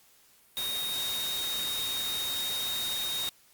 sine tone in noise, 3729 Hz, A#7, in tune, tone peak -31 dBFS, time 0.57-3.29 s, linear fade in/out 0 ms, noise white, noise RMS -36 dBFS, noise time 0.57-3.29 s, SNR +2 dB, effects white hiss -61 dBFS RMS until 3.53 s + Opus 48 kbps

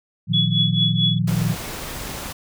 sine chord, Bb suspended fourth, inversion none, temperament equal with one note detuned, 116.54 / 155.56 / 179.01 Hz, Bb2 / Eb3 / F3, 0 / 0 / +43 cents, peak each -22 dBFS, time 0.27-1.56 s, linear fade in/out 50 ms
sine tone with tremolo, 3388 Hz, G#7, 34 cents sharp, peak -15 dBFS, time 0.33-1.19 s, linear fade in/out 10 ms, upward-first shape triangle, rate 4.5 Hz, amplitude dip 95%
pink noise, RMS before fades -31 dBFS, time 1.27-2.33 s, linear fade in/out 10 ms
effects none

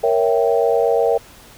sine chord, A# diminished seventh, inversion none, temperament equal, 466.2 / 554.4 / 659.3 / 784 Hz, A#4 / C#5 / E5 / G5, 0 / 0 / 0 / 0 cents, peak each -16 / -20 / -20 / -22 dBFS, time 0.03-1.18 s, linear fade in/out 10 ms, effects pink hiss -44 dBFS RMS until 1.57 s

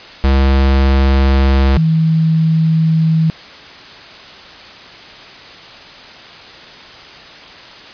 square / sine tone pair in turn, 67.5 / 160.54 Hz, C#2 / E3, -45 / -45 cents, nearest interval octave + minor third, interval 1500 cents, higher second, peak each -9 dBFS, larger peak neither, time 0.24-1.77 / 1.77-3.3 s, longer neither, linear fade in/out 0 ms, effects white hiss -35 dBFS RMS until 7.93 s + resampled to 11025 Hz

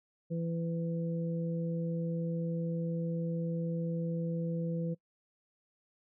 harmonic tone, 166.9 Hz, E3, 22 cents sharp, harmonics 1 / 2 / 3, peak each -32 / -44 / -39 dBFS, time 0.3-4.95 s, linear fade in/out 20 ms, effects noise-tail reverb RT60 0.1 s tail -23 dB re dry

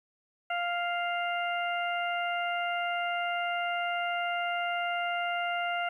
harmonic tone, 698.5 Hz, F5, in tune, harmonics 1 / 2 / 3 / 4, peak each -31 / -34 / -37 / -38 dBFS, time 0.5-5.89 s, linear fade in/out 5 ms, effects 11-bit

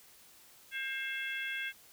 harmonic tone with a mistuned harmonic, 532 Hz, C5, 29 cents sharp, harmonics 3 / 4 / 5 / 6, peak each -38 / -40 / -42 / -44 dBFS, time 0.71-1.73 s, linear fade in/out 50 ms, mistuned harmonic 6, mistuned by +80 cents, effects white hiss -59 dBFS RMS until 1.92 s

